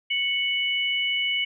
sine tone pair together, 2217 / 2959 Hz, C#7 / F#7, 0 / -1 cents, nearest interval perfect fourth, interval 499 cents, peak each -25 dBFS, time 0.1-1.45 s, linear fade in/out 10 ms, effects none

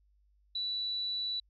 sine tone, 3951 Hz, B7, in tune, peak -32 dBFS, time 0.55-1.4 s, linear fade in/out 5 ms, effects added 50 Hz sine -65 dBFS peak until 1.49 s

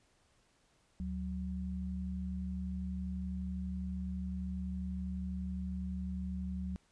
sine tone pair together, 73.7 / 185.71 Hz, D2 / F#3, +7 / +7 cents, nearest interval octave + major third, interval 1600 cents, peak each -39 / -38 dBFS, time 1-6.76 s, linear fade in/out 0 ms, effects pink hiss -71 dBFS RMS until 6.91 s + resampled to 22050 Hz

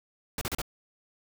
pink noise bursts, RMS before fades -32 dBFS, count 4, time 0.38-0.617 s, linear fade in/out 2 ms, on 33 ms, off 35 ms, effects none

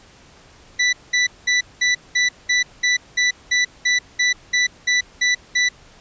sawtooth tone bursts, 1975.5 Hz, B6, in tune, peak -11 dBFS, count 15, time 0.79-5.69 s, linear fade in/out 10 ms, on 140 ms, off 200 ms, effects pink hiss -48 dBFS RMS until 6 s + resampled to 16000 Hz

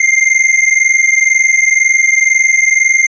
square tone pair together, 2093 / 2115 Hz, C7 / C7, 0 / +18 cents, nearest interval unison, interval 18 cents, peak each -11 dBFS, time 0-3.07 s, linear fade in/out 5 ms, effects resampled to 16000 Hz

